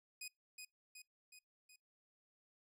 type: tone with echo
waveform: 15% pulse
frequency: 2496 Hz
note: D#7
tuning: 5 cents sharp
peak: -39 dBFS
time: 0.21-0.28 s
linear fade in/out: 5 ms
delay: 370 ms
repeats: 4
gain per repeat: -4 dB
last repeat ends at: 1.76 s
effects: noise-tail reverb RT60 0.2 s tail -25 dB re dry